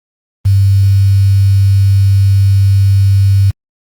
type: tone with quantisation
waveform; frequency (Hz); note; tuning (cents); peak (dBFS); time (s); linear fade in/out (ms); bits
sine; 98; G2; 0; -5; 0.45-3.51; 10; 5
effects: Opus 24 kbps